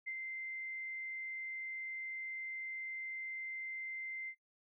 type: tone with ADSR envelope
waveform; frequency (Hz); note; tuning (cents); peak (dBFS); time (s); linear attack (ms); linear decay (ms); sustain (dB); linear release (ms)
sine; 2082; C7; -9; -38; 0.06-4.35; 19; 60; -3; 68
effects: noise-tail reverb RT60 0.1 s tail -20 dB re dry